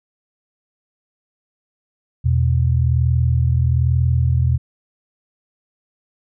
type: tone pair together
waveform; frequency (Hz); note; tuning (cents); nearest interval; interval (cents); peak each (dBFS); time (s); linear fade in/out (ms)
sine; 82.56 / 123.7; E2 / B2; +3 / +3; perfect fifth; 700; -16; 2.24-4.58; 20
effects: none